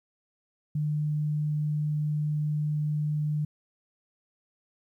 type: tone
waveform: sine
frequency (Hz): 150.4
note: D3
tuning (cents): +42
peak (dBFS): -25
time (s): 0.75-3.45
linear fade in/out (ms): 5
effects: 11-bit